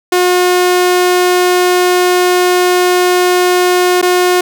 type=tone with dropouts; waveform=sawtooth; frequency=360 Hz; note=F#4; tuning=47 cents flat; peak=-4 dBFS; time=0.12-4.41 s; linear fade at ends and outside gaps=5 ms; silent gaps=4.015-4.026 s; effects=none